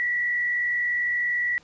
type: tone with frequency modulation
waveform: sine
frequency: 1943 Hz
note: B6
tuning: 29 cents flat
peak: -22 dBFS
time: 0-1.58 s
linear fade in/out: 0 ms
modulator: 57.9 Hz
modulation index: 0.58
effects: pink hiss -56 dBFS RMS until 1.63 s + resampled to 16000 Hz